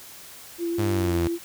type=tone with vibrato; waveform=sine; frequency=340 Hz; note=F4; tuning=46 cents flat; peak=-24 dBFS; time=0.58-1.39 s; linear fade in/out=50 ms; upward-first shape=sine; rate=6.6 Hz; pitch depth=15 cents each way
type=exponential sweep; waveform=sawtooth; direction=down; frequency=103.83 to 82.41 Hz; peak=-20 dBFS; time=0.78-1.28 s; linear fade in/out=10 ms
effects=white hiss -44 dBFS RMS until 1.44 s